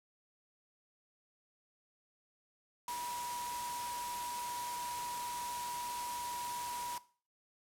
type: tone in noise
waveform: sine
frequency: 969 Hz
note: B5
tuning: 33 cents flat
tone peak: -38 dBFS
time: 2.88-6.98 s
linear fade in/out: 2 ms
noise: white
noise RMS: -44 dBFS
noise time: 2.88-6.98 s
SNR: +3 dB
effects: noise-tail reverb RT60 0.4 s tail -18 dB re dry + low-pass 12000 Hz 12 dB/octave